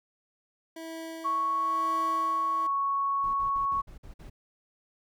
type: tone with tremolo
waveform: 25% pulse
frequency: 325.9 Hz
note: E4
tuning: 20 cents flat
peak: -33 dBFS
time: 0.76-2.67 s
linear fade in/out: 5 ms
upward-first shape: sine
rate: 1 Hz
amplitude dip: 60%
type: tone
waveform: sine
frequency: 1108.7 Hz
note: C#6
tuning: in tune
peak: -25 dBFS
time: 1.24-3.82 s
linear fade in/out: 20 ms
type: noise bursts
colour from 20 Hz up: brown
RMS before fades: -45 dBFS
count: 7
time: 3.23-4.3 s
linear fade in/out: 10 ms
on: 110 ms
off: 50 ms
effects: none